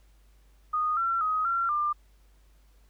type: tone with pitch steps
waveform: sine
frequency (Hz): 1236 / 1356 / 1258 / 1367 / 1195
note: D#6 / E6 / D#6 / F6 / D6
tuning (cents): -12 / +49 / +19 / -37 / +30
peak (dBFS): -24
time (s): 0.73-1.93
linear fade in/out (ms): 10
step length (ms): 240
effects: added 50 Hz sine -56 dBFS peak until 2.89 s + pink hiss -68 dBFS RMS until 2.89 s